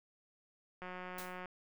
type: click train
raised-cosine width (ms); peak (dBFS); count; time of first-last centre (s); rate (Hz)
0.5; -31; 117; 0.82-1.457; 182
type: noise with exponential decay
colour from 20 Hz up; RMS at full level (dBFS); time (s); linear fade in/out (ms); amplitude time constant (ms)
white; -43; 1.18-1.41; 5; 48
effects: none